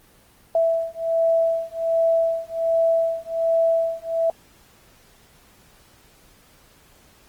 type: beating tone pair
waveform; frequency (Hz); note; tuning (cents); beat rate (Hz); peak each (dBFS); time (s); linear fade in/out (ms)
sine; 659.3 / 660.6; E5 / E5; 0 / +4; 1.3; -21; 0.55-4.3; 2
effects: pink hiss -54 dBFS RMS until 7.28 s + Opus 24 kbps